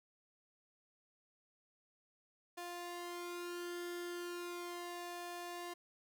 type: tone with flanger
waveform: sawtooth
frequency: 350 Hz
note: F4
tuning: 4 cents sharp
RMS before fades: -45 dBFS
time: 2.57-5.74 s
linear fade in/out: 10 ms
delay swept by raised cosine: 1.7 to 2.26 ms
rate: 0.37 Hz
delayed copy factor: +0.7
effects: none